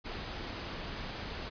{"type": "noise", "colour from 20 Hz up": "pink", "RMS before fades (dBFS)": -40, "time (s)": [0.04, 1.5], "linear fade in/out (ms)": 20, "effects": ["resampled to 11025 Hz"]}